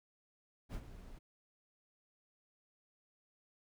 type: noise with ADSR envelope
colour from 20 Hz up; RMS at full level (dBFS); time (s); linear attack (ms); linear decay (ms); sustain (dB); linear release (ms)
brown; -40; 0.69-1.19; 51; 64; -12; 12
effects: none

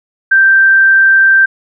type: tone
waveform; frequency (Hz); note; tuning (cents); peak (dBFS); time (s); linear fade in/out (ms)
sine; 1568; G6; 0; -4; 0.31-1.46; 10
effects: none

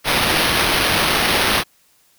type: noise with sample-and-hold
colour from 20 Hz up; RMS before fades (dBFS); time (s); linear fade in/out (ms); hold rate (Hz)
white; -17; 0.04-1.64; 50; 7350
effects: white hiss -57 dBFS RMS until 2.18 s

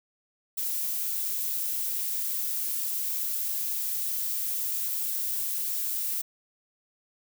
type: noise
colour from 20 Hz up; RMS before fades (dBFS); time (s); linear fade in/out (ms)
violet; -30; 0.57-6.22; 10
effects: none

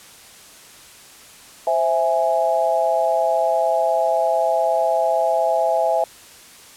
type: chord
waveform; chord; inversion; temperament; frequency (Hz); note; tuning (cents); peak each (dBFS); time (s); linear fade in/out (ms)
sine; C augmented; none; equal; 523.3 / 659.3 / 830.6; C5 / E5 / G#5; 0 / 0 / 0; -23 / -18 / -21; 1.67-6.04; 2
effects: white hiss -44 dBFS RMS until 6.76 s + low-pass 11000 Hz 12 dB/octave

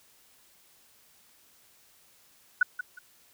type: tone with echo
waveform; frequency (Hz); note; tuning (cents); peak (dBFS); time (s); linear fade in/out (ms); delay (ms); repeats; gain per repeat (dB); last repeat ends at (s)
sine; 1480; F#6; 0; -17; 2.61-2.63; 5; 180; 2; -12; 2.99
effects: white hiss -61 dBFS RMS until 3.33 s

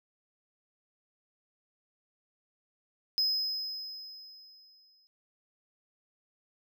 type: tone with exponential decay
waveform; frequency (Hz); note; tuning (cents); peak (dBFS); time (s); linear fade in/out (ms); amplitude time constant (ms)
triangle; 5080; D#8; +35; -23; 3.18-5.07; 0; 410
effects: none

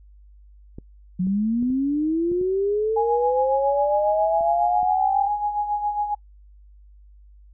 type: clicks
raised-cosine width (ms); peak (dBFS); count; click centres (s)
3; -23 / -26 / -25 / -28 / -23 / -25 / -31 / -29; 8; 0.785 / 1.27 / 1.627 / 1.703 / 2.317 / 2.413 / 4.409 / 4.83
type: linear sweep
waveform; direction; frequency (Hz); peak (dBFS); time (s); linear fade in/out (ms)
sine; up; 177.4 to 802; -19; 1.19-5.28; 10
type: tone with tremolo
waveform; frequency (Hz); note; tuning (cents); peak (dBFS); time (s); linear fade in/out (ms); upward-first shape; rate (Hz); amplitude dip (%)
sine; 830.6; G#5; 0; -19; 2.96-6.15; 10; sine; 7.3; 60
effects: noise-tail reverb RT60 0.1 s tail -25 dB re dry + added 50 Hz sine -46 dBFS peak until 7.53 s

